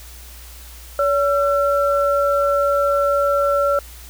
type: tone pair together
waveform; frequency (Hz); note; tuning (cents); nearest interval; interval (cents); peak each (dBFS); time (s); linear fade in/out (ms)
sine; 568 / 1351; C#5 / E6; +42 / +42; octave + minor third; 1500; -16 / -19; 0.99-3.79; 2
effects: added 60 Hz sine -38 dBFS peak until 4.09 s + white hiss -42 dBFS RMS until 4.09 s